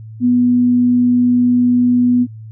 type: tone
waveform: sine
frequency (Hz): 245.6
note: B3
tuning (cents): -9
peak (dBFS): -9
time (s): 0.2-2.27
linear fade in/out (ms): 50
effects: added 110 Hz sine -30 dBFS peak until 2.51 s